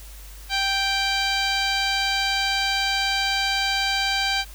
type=tone with low-pass filter; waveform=15% pulse; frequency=784 Hz; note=G5; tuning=in tune; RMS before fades=-23 dBFS; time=0.49-4.45 s; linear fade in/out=50 ms; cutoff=4900 Hz; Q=9.3; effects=added 50 Hz sine -39 dBFS peak until 4.54 s + white hiss -46 dBFS RMS until 4.54 s